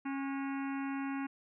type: harmonic tone with a mistuned harmonic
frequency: 273.8 Hz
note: C#4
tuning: 21 cents flat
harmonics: 1 / 3 / 4 / 5 / 6 / 7 / 8 / 9 / 10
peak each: -35 / -45 / -47 / -49 / -51 / -52 / -53 / -54 / -55 dBFS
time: 0.05-1.27 s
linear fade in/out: 10 ms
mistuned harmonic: 5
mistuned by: +82 cents
effects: none